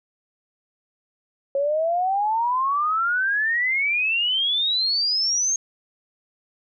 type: exponential sweep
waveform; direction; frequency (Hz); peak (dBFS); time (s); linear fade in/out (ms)
sine; up; 545 to 6520; -19; 1.55-5.56; 2
effects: none